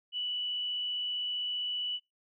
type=tone with frequency modulation; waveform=sine; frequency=2960 Hz; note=F#7; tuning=in tune; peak=-31 dBFS; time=0.12-2 s; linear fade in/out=50 ms; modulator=64.7 Hz; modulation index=0.54; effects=noise-tail reverb RT60 0.2 s tail -25 dB re dry